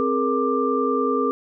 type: tone cluster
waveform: sine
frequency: 263.6 / 419.7 / 470 / 1183 Hz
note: C4 / G#4 / A#4 / D6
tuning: +13 / +18 / +14 / +12 cents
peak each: -24 dBFS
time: 0-1.31 s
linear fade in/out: 0 ms
effects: none